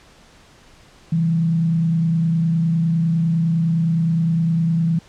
sine tone with frequency modulation, 164.81 Hz, E3, in tune, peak -15 dBFS, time 1.12-4.99 s, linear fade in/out 5 ms, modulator 29.8 Hz, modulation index 0.38, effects pink hiss -49 dBFS RMS until 5.08 s + low-pass 7000 Hz 12 dB/octave

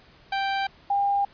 sawtooth / sine tone pair in turn, 784 / 802.3 Hz, G5 / G5, 0 / +40 cents, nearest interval unison, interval 40 cents, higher second, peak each -20 dBFS, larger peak neither, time 0.32-0.67 / 0.9-1.25 s, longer neither, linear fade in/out 5 ms, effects pink hiss -54 dBFS RMS until 1.33 s + resampled to 11025 Hz

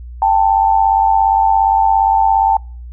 sine tone pair together, 788.7 / 886 Hz, G5 / A5, +10 / +12 cents, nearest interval major second, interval 202 cents, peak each -12 dBFS, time 0.22-2.57 s, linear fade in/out 2 ms, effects noise-tail reverb RT60 0.4 s tail -26 dB re dry + added 60 Hz sine -28 dBFS peak until 2.92 s

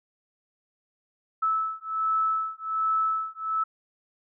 sine beating tone pair, 1306 / 1307.3 Hz, E6 / E6, -17 / -15 cents, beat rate 1.3 Hz, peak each -27 dBFS, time 1.42-3.64 s, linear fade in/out 10 ms, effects none

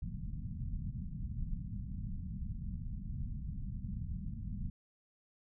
pink low-pass noise, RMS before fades -40 dBFS, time 0.02-4.7 s, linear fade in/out 5 ms, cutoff 210 Hz, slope 48 dB/octave, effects none

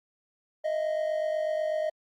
triangle tone pair together, 622.3 / 670.4 Hz, D#5 / E5, 0 / +29 cents, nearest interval minor second, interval 129 cents, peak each -25 / -32 dBFS, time 0.64-1.9 s, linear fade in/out 10 ms, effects Opus 48 kbps

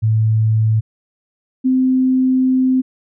sine tone pair in turn, 110 / 258.6 Hz, A2 / C4, 0 / -20 cents, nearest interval octave + minor third, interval 1480 cents, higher second, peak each -11 dBFS, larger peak neither, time 0.02-0.81 / 1.64-2.82 s, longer second, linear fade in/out 20 ms, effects none

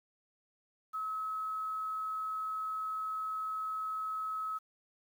sine tone with quantisation, 1286 Hz, E6, 43 cents flat, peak -34 dBFS, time 0.93-4.59 s, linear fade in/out 20 ms, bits 10, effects none

